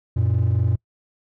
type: tone pair together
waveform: triangle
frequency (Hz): 92.5 / 116.54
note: F#2 / A#2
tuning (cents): 0 / 0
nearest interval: major third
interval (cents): 400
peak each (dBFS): -17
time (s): 0.16-0.76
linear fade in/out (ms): 10
effects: noise-tail reverb RT60 0.1 s tail -26 dB re dry + tanh soft clip ceiling -10 dBFS